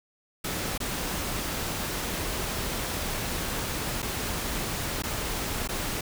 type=noise with dropouts; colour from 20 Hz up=pink; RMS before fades=-31 dBFS; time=0.44-6.01 s; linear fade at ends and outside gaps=5 ms; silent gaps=0.778-0.802 / 4.021-4.026 / 5.023-5.035 / 5.676-5.688 s; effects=none